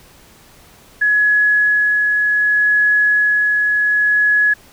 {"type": "tone with tremolo", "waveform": "sine", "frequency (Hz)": 1688, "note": "G#6", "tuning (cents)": 28, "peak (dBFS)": -10, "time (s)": [1.01, 4.54], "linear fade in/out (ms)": 10, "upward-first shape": "sine", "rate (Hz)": 0.66, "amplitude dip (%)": 25, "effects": ["pink hiss -46 dBFS RMS until 4.72 s"]}